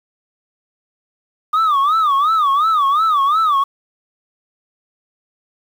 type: tone with vibrato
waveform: sine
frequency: 1202 Hz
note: D6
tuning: 40 cents sharp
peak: -9 dBFS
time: 1.53-3.64 s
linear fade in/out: 10 ms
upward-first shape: sine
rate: 2.8 Hz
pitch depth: 170 cents each way
effects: tanh soft clip ceiling -11 dBFS + 7-bit